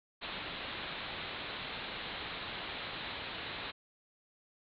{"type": "low-pass noise", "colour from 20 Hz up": "white", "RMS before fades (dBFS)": -42, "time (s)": [0.21, 3.72], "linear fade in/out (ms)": 20, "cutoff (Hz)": 4100, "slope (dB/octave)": 96, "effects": []}